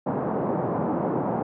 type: band-pass noise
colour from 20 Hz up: pink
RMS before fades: -26 dBFS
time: 0.06-1.43 s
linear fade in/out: 10 ms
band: 150 to 970 Hz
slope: 24 dB/octave
effects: none